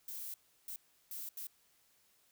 violet noise bursts at uneven times, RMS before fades -44 dBFS, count 4, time 0.08-0.34 / 0.68-0.76 / 1.11-1.29 / 1.37-1.47 s, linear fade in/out 2 ms, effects white hiss -71 dBFS RMS until 2.31 s

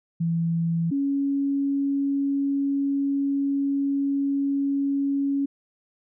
sine tone pair in turn, 166.7 / 278.5 Hz, E3 / C#4, +20 / +8 cents, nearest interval major sixth, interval 888 cents, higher second, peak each -21 dBFS, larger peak neither, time 0.2-0.91 / 0.91-5.46 s, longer second, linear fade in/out 10 ms, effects none

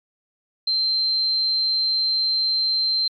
sine tone, 4128 Hz, C8, 24 cents flat, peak -18 dBFS, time 0.67-3.08 s, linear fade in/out 5 ms, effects MP3 64 kbps

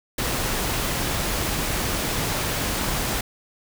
pink noise, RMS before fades -25 dBFS, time 0.18-3.21 s, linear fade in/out 5 ms, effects none

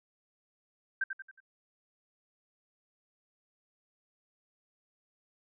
sine tone with echo, 1568 Hz, G6, in tune, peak -27 dBFS, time 1.01-1.04 s, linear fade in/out 5 ms, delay 91 ms, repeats 4, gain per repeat -7 dB, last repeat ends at 1.404 s, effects none

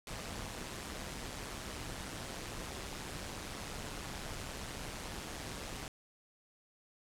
pink noise with amplitude modulation, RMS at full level -40 dBFS, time 0.07-5.88 s, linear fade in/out 2 ms, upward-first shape sine, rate 140 Hz, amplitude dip 70%, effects low-pass 10000 Hz 12 dB/octave

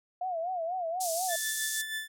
sine tone with vibrato, 698.5 Hz, F5, in tune, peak -30 dBFS, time 0.21-1.36 s, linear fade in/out 5 ms, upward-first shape sine, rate 4.1 Hz, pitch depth 130 cents each way
pink band-pass noise, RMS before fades -35 dBFS, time 1-1.82 s, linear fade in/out 10 ms, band 5800 to 12000 Hz, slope 24 dB/octave
30% pulse tone with tremolo, 1753 Hz, A6, 7 cents flat, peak -29 dBFS, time 1.28-2.08 s, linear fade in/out 50 ms, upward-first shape sine, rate 6.3 Hz, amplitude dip 50%
effects none

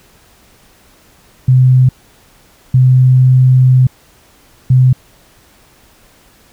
sine tone bursts at uneven times, 128.5 Hz, C3, 31 cents flat, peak -4 dBFS, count 3, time 1.48-1.89 / 2.74-3.87 / 4.7-4.93 s, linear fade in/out 5 ms, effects pink hiss -47 dBFS RMS until 6.52 s

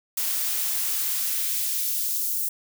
blue noise with high-pass filter sweep, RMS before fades -26 dBFS, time 0.17-2.49 s, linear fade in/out 5 ms, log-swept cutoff 220 to 7800 Hz, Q 0.71, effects none

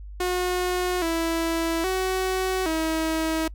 sawtooth tone with pitch steps, 361.9 / 330.2 / 374.7 / 320.5 Hz, F#4 / E4 / F#4 / E4, -38 / +3 / +22 / -49 cents, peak -19 dBFS, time 0.2-3.48 s, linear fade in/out 5 ms, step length 820 ms, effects noise-tail reverb RT60 0.1 s tail -26 dB re dry + added 50 Hz sine -36 dBFS peak until 3.54 s

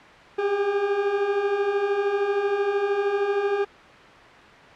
40% pulse beating tone pair, 392 / 405 Hz, G4 / G#4, 0 / -43 cents, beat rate 13 Hz, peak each -28 / -21 dBFS, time 0.38-3.65 s, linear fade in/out 10 ms, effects white hiss -45 dBFS RMS until 4.75 s + low-pass 2000 Hz 12 dB/octave

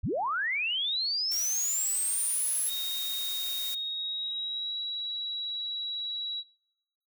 sine linear sweep, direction up, 36.68 to 11175 Hz, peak -27 dBFS, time 0.03-2.7 s, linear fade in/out 10 ms
blue noise, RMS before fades -37 dBFS, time 1.31-3.75 s, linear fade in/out 10 ms
sine tone with pitch glide, 3729 to 3894 Hz, A#7 to B7, 0 to -25 cents, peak -31 dBFS, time 2.67-6.44 s, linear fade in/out 50 ms, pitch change +75 cents, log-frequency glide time 3.72-4.78 s
effects noise-tail reverb RT60 0.9 s tail -25 dB re dry

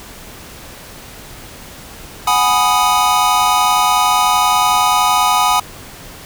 square chord, G# minor seventh, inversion third, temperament equal, 740 / 830.6 / 987.8 / 1244.5 Hz, F#5 / G#5 / B5 / D#6, 0 / 0 / 0 / 0 cents, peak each -19 / -18 / -17 / -16 dBFS, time 2.27-5.6 s, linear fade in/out 5 ms, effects pink hiss -35 dBFS RMS until 6.25 s

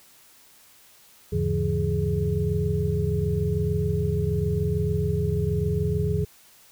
sine tone cluster, 79.2 / 100.1 / 141.8 / 168.5 / 418.3 Hz, D#2 / G2 / C#3 / E3 / G#4, +31 / +37 / +40 / +38 / +12 cents, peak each -28 dBFS, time 1.32-6.25 s, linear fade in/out 10 ms, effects white hiss -54 dBFS RMS until 6.71 s

